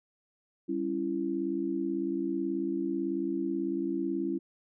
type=chord; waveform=sine; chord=C# diminished; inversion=second; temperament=equal with one note detuned; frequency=196 / 277.2 / 335.4 Hz; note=G3 / C#4 / E4; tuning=0 / 0 / +30 cents; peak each=-37 / -33 / -31 dBFS; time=0.68-4.39 s; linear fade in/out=20 ms; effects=none